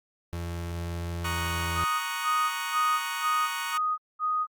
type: tone with pitch glide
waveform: 35% pulse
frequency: 85.4 to 84.52 Hz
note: F2 to E2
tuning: -38 to +44 cents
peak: -29 dBFS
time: 0.33-1.84 s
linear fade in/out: 0 ms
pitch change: -18 cents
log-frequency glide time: 1.2-1.43 s
type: chord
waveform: 25% pulse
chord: D# minor seventh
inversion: second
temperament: equal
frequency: 932.3 / 1108.7 / 1244.5 / 1480 Hz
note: A#5 / C#6 / D#6 / F#6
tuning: 0 / 0 / 0 / 0 cents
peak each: -32 dBFS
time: 1.24-3.78 s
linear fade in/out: 10 ms
type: tone bursts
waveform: sine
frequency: 1244.5 Hz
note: D#6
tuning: in tune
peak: -24 dBFS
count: 6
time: 1.74-4.47 s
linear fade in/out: 50 ms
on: 280 ms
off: 210 ms
effects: Opus 48 kbps